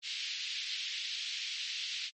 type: band-pass noise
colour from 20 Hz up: white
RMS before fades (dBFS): -39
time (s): 0.02-2.11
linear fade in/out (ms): 50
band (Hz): 2500 to 4400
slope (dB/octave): 24
effects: MP3 32 kbps

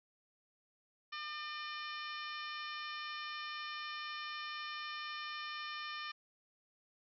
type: harmonic tone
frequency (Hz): 602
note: D5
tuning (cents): +43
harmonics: 2 / 3 / 4 / 5 / 6 / 7 / 8 / 9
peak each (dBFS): -45 / -47 / -49 / -50 / -53 / -54 / -58 / -54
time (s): 1.12-6.12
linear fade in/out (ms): 10
effects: none

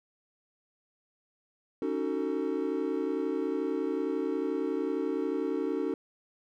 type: chord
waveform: triangle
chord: D# half-diminished seventh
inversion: third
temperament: just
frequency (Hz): 280 / 311.1 / 373.4 / 448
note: C#4 / D#4 / F#4 / A4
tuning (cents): +18 / 0 / +16 / +31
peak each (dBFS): -32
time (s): 1.82-5.94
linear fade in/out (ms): 2
effects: none

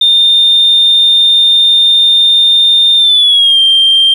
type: tone with pitch glide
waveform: sine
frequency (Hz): 3623 to 3172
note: A7 to G7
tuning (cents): +50 to +20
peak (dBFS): -3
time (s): 0.01-4.14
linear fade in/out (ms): 5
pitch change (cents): -230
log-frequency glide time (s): 2.97-3.59
effects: tanh soft clip ceiling 0 dBFS + 7-bit

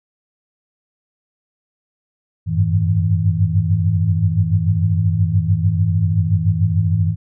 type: tone cluster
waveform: sine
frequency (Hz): 92.3 / 99.5 / 105.7 / 160.6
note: F#2 / G2 / G#2 / E3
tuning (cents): -4 / +26 / +31 / -45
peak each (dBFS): -19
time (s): 2.46-7.16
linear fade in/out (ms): 50
effects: none

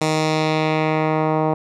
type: tone with low-pass filter sweep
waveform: 10% pulse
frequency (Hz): 156.3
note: D#3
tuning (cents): +8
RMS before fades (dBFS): -19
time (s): 0.01-1.54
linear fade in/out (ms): 5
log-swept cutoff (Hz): 8000 to 940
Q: 1.2
effects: none

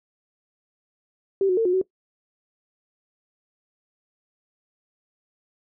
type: tone with pitch steps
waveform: sine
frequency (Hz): 389.4 / 366.4 / 452.3 / 360.4 / 375.5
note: G4 / F#4 / A4 / F#4 / F#4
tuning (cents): -12 / -17 / +48 / -45 / +26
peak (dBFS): -17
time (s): 1.41-1.815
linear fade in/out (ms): 2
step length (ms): 81
effects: noise-tail reverb RT60 0.1 s tail -20 dB re dry

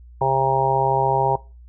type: harmonic tone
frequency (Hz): 134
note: C3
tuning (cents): +42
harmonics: 1 / 3 / 4 / 5 / 6 / 7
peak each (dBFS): -25 / -25 / -26 / -26 / -22 / -21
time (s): 0.21-1.36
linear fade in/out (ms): 5
effects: noise-tail reverb RT60 0.3 s tail -20 dB re dry + added 60 Hz sine -41 dBFS peak until 1.68 s

